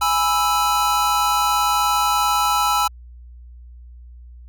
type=chord; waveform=square; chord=E major; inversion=first; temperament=equal; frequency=830.6 / 987.8 / 1318.5 Hz; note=G#5 / B5 / E6; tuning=0 / 0 / 0 cents; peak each=-22 / -23 / -20 dBFS; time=0.01-2.88 s; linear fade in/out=10 ms; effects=added 60 Hz sine -38 dBFS peak until 4.48 s